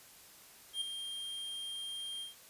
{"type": "tone with ADSR envelope", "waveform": "square", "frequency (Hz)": 3200, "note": "G7", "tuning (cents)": 35, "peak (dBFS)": -32, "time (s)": [0.73, 2.35], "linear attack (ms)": 84, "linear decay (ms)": 3, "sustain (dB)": -8, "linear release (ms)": 140, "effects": ["white hiss -57 dBFS RMS until 2.49 s", "resampled to 32000 Hz"]}